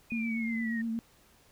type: exponential sweep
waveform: sine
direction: down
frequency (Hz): 2489 to 1825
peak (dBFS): -36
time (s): 0.1-0.82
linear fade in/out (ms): 10
type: tone with vibrato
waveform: sine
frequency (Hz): 227.3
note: A#3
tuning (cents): -43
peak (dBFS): -30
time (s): 0.12-0.99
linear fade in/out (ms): 0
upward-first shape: sine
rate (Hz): 8.5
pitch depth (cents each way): 31
effects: pink hiss -62 dBFS RMS until 1.51 s